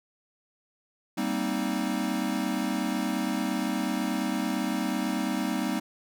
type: chord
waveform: square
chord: C minor seventh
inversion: second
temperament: equal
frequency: 196 / 233.1 / 261.6 / 311.1 Hz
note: G3 / Bb3 / C4 / Eb4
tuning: 0 / 0 / 0 / 0 cents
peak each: -33 dBFS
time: 1.17-5.8 s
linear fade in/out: 10 ms
effects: none